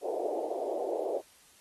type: band-pass noise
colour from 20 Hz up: pink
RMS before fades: -33 dBFS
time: 0.01-1.22 s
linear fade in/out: 50 ms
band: 360 to 720 Hz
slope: 48 dB/octave
effects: white hiss -60 dBFS RMS until 1.6 s + AAC 32 kbps